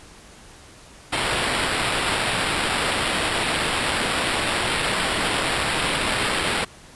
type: noise with sample-and-hold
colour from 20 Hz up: blue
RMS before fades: -23 dBFS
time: 1.12-6.65 s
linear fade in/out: 10 ms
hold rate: 6300 Hz
effects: pink hiss -46 dBFS RMS until 6.95 s + resampled to 24000 Hz

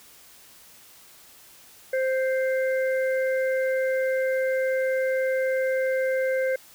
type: harmonic tone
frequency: 523.3 Hz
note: C5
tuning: in tune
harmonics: 1 / 3 / 4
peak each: -22 / -32 / -35 dBFS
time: 1.93-6.56 s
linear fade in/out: 5 ms
effects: white hiss -51 dBFS RMS until 6.74 s

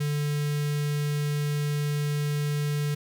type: tone with notch filter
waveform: square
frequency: 146.83 Hz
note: D3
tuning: in tune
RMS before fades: -27 dBFS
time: 0-2.95 s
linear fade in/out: 10 ms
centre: 810 Hz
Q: 0.8
effects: none

